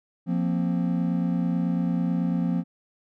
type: chord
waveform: triangle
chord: F suspended fourth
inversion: none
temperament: just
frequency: 174.61 / 232.8 / 261.9 Hz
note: F3 / Bb3 / C4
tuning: 0 / -2 / +2 cents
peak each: -22 / -27 / -27 dBFS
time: 0.26-2.64 s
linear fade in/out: 50 ms
effects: none